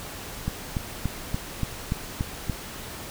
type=click train; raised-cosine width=5 ms; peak=-13 dBFS; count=8; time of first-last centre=0.48-2.497 s; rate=3.47 Hz; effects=pink hiss -38 dBFS RMS until 3.1 s